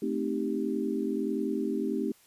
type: chord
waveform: sine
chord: A half-diminished seventh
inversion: none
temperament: equal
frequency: 220 / 261.6 / 311.1 / 392 Hz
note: A3 / C4 / Eb4 / G4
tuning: 0 / 0 / 0 / 0 cents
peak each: -33 dBFS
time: 0.02-2.12 s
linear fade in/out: 5 ms
effects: white hiss -61 dBFS RMS until 2.26 s + resampled to 32000 Hz